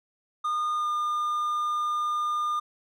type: tone with pitch glide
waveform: triangle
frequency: 1220 to 1209.5 Hz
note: D#6 to D#6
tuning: -34 to -49 cents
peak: -23 dBFS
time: 0.44-2.6 s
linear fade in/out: 10 ms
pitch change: -15 cents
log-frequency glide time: 0.76-0.87 s
effects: none